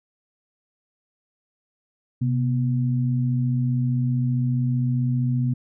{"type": "tone pair together", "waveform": "sine", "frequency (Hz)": [128.43, 243.7], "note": ["C3", "B3"], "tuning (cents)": [-32, -23], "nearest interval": "major seventh", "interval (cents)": 1109, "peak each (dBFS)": [-20, -26], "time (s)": [2.21, 5.54], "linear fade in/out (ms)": 10, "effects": []}